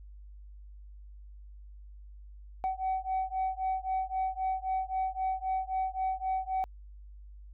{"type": "beating tone pair", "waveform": "sine", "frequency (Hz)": [755, 758.8], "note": ["F#5", "F#5"], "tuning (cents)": [35, 43], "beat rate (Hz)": 3.8, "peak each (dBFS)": [-31, -31], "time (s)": [2.64, 6.64], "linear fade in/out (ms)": 0, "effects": ["tanh soft clip ceiling -25 dBFS", "added 50 Hz sine -46 dBFS peak until 7.53 s"]}